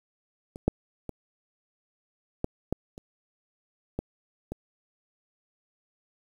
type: clicks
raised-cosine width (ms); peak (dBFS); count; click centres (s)
2; -26 / -8 / -21 / -13 / -13 / -29 / -16 / -20; 8; 0.559 / 0.68 / 1.093 / 2.444 / 2.726 / 2.979 / 3.99 / 4.52
effects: 8-bit